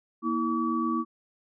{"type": "tone cluster", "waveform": "sine", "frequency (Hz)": [236.8, 325, 1142], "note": ["A#3", "E4", "D6"], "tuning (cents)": [27, -24, -49], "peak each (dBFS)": -29, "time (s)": [0.22, 1.05], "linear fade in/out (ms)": 50, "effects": []}